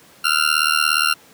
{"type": "tone with amplitude modulation", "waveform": "20% pulse", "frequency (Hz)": 1388, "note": "F6", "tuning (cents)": -11, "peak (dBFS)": -6, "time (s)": [0.24, 1.14], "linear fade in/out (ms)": 10, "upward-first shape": "sine", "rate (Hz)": 77.1, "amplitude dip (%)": 100, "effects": ["pink hiss -48 dBFS RMS until 1.33 s", "high-pass 150 Hz 12 dB/octave"]}